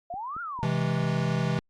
sine exponential two-way sweep, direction up then down, 666 to 1444 to 845 Hz, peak -32 dBFS, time 0.1-0.66 s, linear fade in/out 5 ms, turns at 0.41 s
click train, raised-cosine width 3 ms, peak -33 dBFS, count 5, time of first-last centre 0.14-1.041 s, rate 4.44 Hz
square chord, C augmented, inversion none, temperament equal with one note detuned, 130.81 / 162.83 / 207.7 Hz, C3 / E3 / G#3, 0 / -21 / 0 cents, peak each -29 / -28 / -33 dBFS, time 0.63-1.59 s, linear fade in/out 0 ms
effects low-pass 5000 Hz 12 dB/octave + Opus 48 kbps

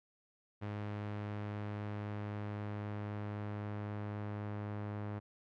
sawtooth tone with low-pass filter sweep, 103.83 Hz, G#2, in tune, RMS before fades -41 dBFS, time 0.61-5.2 s, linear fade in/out 20 ms, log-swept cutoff 2400 to 1600 Hz, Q 0.82, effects none

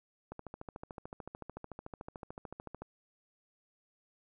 click train, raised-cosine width 1 ms, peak -29 dBFS, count 35, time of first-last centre 0.32-2.82 s, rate 13.6 Hz, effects none

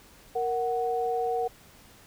sine tone pair together, 466.2 / 742 Hz, A#4 / F#5, 0 / +5 cents, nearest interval minor sixth, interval 805 cents, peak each -28 dBFS, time 0.35-1.48 s, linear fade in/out 10 ms, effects pink hiss -54 dBFS RMS until 2.06 s

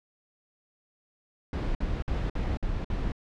brown noise bursts, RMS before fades -29 dBFS, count 6, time 1.53-3.12 s, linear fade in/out 2 ms, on 220 ms, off 54 ms, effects low-pass 4000 Hz 12 dB/octave

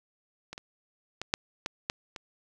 clicks, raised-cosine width 0.2 ms, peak -23 / -24 / -17 / -7 / -14 / -11 / -22 dBFS, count 7, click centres 0.53 / 0.579 / 1.216 / 1.339 / 1.661 / 1.899 / 2.162 s, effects none

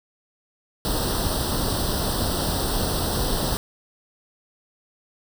pink noise with comb filter, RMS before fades -24 dBFS, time 0.85-3.57 s, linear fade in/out 0 ms, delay 0.22 ms, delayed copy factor +0.9, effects none

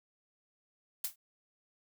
blue noise with exponential decay, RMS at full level -29 dBFS, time 1.04-1.16 s, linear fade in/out 5 ms, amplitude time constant 24 ms, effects none

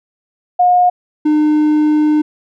sine / triangle tone pair in turn, 718 / 303.2 Hz, F5 / D#4, +48 / -45 cents, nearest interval octave + minor third, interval 1493 cents, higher first, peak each -7 dBFS, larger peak neither, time 0.59-0.9 / 1.25-2.22 s, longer second, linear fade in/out 10 ms, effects none

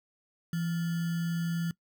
sine tone with sample-and-hold, 168.2 Hz, E3, 35 cents sharp, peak -28 dBFS, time 0.53-1.71 s, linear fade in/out 2 ms, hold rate 1575 Hz, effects noise-tail reverb RT60 0.1 s tail -21 dB re dry

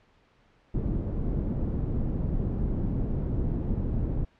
pink low-pass noise, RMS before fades -28 dBFS, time 0.74-4.25 s, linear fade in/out 10 ms, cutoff 270 Hz, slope 12 dB/octave, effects pink hiss -63 dBFS RMS until 4.39 s + low-pass 3000 Hz 12 dB/octave

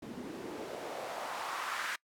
white noise with band-pass filter sweep, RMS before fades -40 dBFS, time 0.02-1.96 s, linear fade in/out 5 ms, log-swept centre 220 to 1600 Hz, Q 2.2, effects noise-tail reverb RT60 0.1 s tail -24 dB re dry

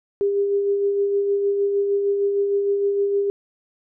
sine tone with tremolo, 401.3 Hz, G4, 41 cents sharp, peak -16 dBFS, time 0.21-3.3 s, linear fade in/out 0 ms, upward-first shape sine, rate 6.5 Hz, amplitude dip 35%, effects none

